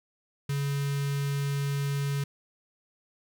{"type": "tone with notch filter", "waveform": "square", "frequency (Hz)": 140.9, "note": "C#3", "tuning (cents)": 29, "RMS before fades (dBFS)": -29, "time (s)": [0.49, 2.24], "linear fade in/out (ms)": 5, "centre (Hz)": 660, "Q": 0.68, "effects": ["11-bit"]}